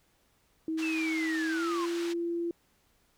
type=tone with pitch glide; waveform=sine; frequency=320 to 341 Hz; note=D#4 to F4; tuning=+49 to -41 cents; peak=-29 dBFS; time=0.68-2.51 s; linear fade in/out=2 ms; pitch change=+110 cents; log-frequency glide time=1.49-1.71 s
type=band-pass noise; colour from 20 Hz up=pink; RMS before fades=-43 dBFS; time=0.77-2.14 s; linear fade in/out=20 ms; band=1300 to 5600 Hz; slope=12 dB/octave
type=linear sweep; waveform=sine; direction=down; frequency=2700 to 1002 Hz; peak=-33 dBFS; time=0.82-1.86 s; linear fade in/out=10 ms
effects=pink hiss -69 dBFS RMS until 3.17 s